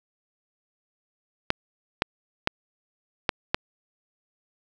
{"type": "clicks", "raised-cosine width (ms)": 0.3, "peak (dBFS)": -4, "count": 5, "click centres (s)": [1.504, 2.021, 2.474, 3.292, 3.545], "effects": []}